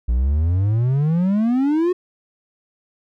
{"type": "exponential sweep", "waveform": "triangle", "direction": "up", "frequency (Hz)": [56.5, 370.2], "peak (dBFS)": -13, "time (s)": [0.08, 1.93], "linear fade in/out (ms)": 10, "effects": []}